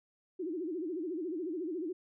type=tone with vibrato; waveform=sine; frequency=338.4 Hz; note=E4; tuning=45 cents sharp; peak=-34 dBFS; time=0.39-1.93 s; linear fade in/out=10 ms; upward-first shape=sine; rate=14 Hz; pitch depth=190 cents each way; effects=none